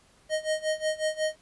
square tone with tremolo, 623 Hz, D#5, 2 cents sharp, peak -24 dBFS, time 0.29-1.36 s, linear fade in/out 50 ms, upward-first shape sine, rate 5.5 Hz, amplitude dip 90%, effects pink hiss -61 dBFS RMS until 1.41 s + resampled to 24000 Hz

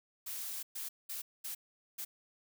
blue noise bursts at uneven times, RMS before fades -41 dBFS, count 5, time 0.26-0.63 / 0.75-0.89 / 1.09-1.22 / 1.44-1.55 / 1.98-2.05 s, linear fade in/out 10 ms, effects none

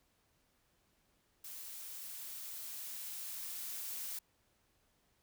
blue noise with level ramp, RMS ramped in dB -48 to -42 dBFS, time 1.44-4.19 s, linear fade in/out 5 ms, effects pink hiss -75 dBFS RMS until 5.22 s

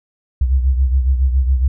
sine beating tone pair, 64.5 / 71.7 Hz, C2 / D2, -24 / -41 cents, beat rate 7.2 Hz, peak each -12 / -20 dBFS, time 0.41-1.68 s, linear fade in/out 5 ms, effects none

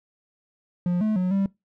triangle tone with pitch steps, 176.9 / 215.6 / 182.7 / 195.9 Hz, F3 / A3 / F#3 / G3, +23 / -35 / -22 / -1 cents, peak -18 dBFS, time 0.86-1.46 s, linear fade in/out 2 ms, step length 150 ms, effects noise-tail reverb RT60 0.2 s tail -22 dB re dry

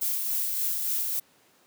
violet noise with tremolo, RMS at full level -27 dBFS, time 0.01-1.2 s, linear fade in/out 10 ms, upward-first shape sine, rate 3.5 Hz, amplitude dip 30%, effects pink hiss -61 dBFS RMS until 1.66 s + high-pass 200 Hz 12 dB/octave

